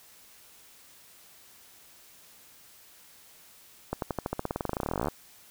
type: accelerating click train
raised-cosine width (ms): 1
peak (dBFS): -15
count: 30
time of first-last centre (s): 3.93-5.084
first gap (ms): 92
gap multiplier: 0.93
effects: white hiss -55 dBFS RMS until 5.5 s